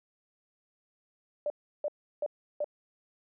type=tone bursts; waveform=sine; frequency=591 Hz; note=D5; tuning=11 cents sharp; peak=-28 dBFS; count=4; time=1.46-2.644 s; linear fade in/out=2 ms; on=41 ms; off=340 ms; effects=none